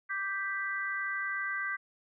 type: chord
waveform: sine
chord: G major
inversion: second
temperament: equal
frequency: 1174.7 / 1568 / 1975.5 Hz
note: D6 / G6 / B6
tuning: 0 / 0 / 0 cents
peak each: -39 / -34 / -36 dBFS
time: 0.09-1.77 s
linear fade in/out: 20 ms
effects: none